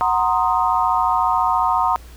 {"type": "chord", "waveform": "sine", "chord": "C half-diminished seventh", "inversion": "second", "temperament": "equal", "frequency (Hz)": [740, 932.3, 1046.5, 1244.5], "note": ["Gb5", "Bb5", "C6", "Eb6"], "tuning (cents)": [0, 0, 0, 0], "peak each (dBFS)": [-21, -19, -21, -22], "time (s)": [0.01, 1.96], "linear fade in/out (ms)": 0, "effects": ["added 60 Hz sine -38 dBFS peak until 2.16 s", "pink hiss -47 dBFS RMS until 2.16 s"]}